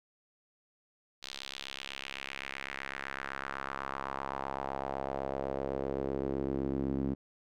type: tone with band-pass filter sweep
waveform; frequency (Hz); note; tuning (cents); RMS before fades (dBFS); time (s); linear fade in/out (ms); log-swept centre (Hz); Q
sawtooth; 67.9; C#2; -35; -37; 1.22-7.15; 20; 4100 to 260; 2.3
effects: none